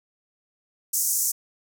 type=band-pass noise; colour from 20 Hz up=pink; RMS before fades=-24 dBFS; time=0.93-1.32 s; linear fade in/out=10 ms; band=6000 to 16000 Hz; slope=48 dB/octave; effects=none